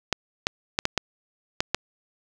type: clicks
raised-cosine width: 0.2 ms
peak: -4 dBFS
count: 7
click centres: 0.127 / 0.469 / 0.789 / 0.854 / 0.977 / 1.605 / 1.746 s
effects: none